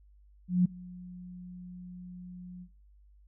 sine tone with ADSR envelope, 179.6 Hz, F3, 49 cents sharp, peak -18 dBFS, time 0.48-2.69 s, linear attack 170 ms, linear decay 10 ms, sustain -23 dB, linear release 70 ms, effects noise-tail reverb RT60 0.3 s tail -22 dB re dry + added 50 Hz sine -56 dBFS peak until 3.27 s

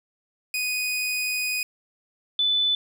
sawtooth / sine tone pair in turn, 2488 / 3497 Hz, D#7 / A7, -1 / -11 cents, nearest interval tritone, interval 590 cents, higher second, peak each -21 / -19 dBFS, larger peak second, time 0.54-1.63 / 2.39-2.75 s, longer first, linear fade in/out 2 ms, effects none

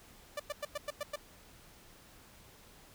sawtooth tone bursts, 587.3 Hz, D5, in tune, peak -31 dBFS, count 7, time 0.37-1.159 s, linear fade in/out 5 ms, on 27 ms, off 100 ms, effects pink hiss -58 dBFS RMS until 2.94 s

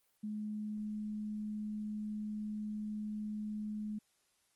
sine tone, 211.8 Hz, G#3, 34 cents sharp, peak -37 dBFS, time 0.23-3.99 s, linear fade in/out 10 ms, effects white hiss -75 dBFS RMS until 4.55 s + Opus 24 kbps

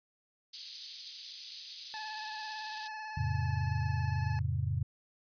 pink high-pass noise, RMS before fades -39 dBFS, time 0.53-2.88 s, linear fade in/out 10 ms, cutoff 4100 Hz, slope 24 dB/octave
25% pulse tone with vibrato, 863 Hz, A5, 34 cents flat, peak -36 dBFS, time 1.94-4.39 s, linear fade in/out 0 ms, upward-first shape sine, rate 18 Hz, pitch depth 27 cents each way
sine chord, F augmented, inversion none, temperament just, 87.31 / 109.13 / 136.42 Hz, F2 / A2 / C#3, 0 / -14 / -27 cents, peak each -34 / -34 / -34 dBFS, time 3.17-4.83 s, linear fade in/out 5 ms
effects resampled to 11025 Hz

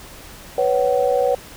sine chord, B suspended second, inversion none, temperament equal with one note detuned, 493.9 / 554.4 / 754.2 Hz, B4 / C#5 / F#5, 0 / 0 / +33 cents, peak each -18 / -19 / -22 dBFS, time 0.58-1.35 s, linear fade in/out 2 ms, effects pink hiss -40 dBFS RMS until 1.56 s

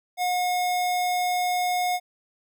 square tone, 722 Hz, F#5, 43 cents flat, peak -23 dBFS, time 0.17-2 s, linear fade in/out 50 ms, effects none

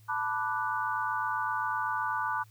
sine chord, B minor seventh, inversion third, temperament equal, 880 / 987.8 / 1174.7 / 1480 Hz, A5 / B5 / D6 / F#6, 0 / 0 / 0 / 0 cents, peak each -34 dBFS, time 0.08-2.44 s, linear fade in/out 20 ms, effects added 108 Hz sine -54 dBFS peak until 2.5 s + white hiss -65 dBFS RMS until 2.5 s

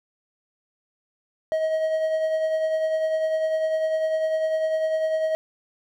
triangle tone with tremolo, 634 Hz, D#5, 32 cents sharp, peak -17 dBFS, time 1.52-5.35 s, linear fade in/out 0 ms, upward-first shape triangle, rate 10 Hz, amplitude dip 45%, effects none

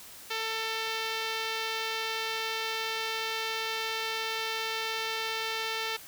5% pulse tone with low-pass filter, 445.7 Hz, A4, 22 cents sharp, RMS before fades -33 dBFS, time 0.3-5.97 s, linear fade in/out 10 ms, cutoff 4400 Hz, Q 0.89, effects white hiss -48 dBFS RMS until 6.07 s

